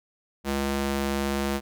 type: tone with high-pass filter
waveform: square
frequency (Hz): 69.3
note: C#2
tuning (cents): 0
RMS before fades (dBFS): -27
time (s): 0.44-1.61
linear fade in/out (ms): 50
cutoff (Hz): 170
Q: 0.77
effects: none